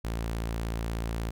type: tone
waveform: sawtooth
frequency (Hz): 56.5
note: A1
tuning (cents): +47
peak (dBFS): -26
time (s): 0.04-1.31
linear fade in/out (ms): 10
effects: none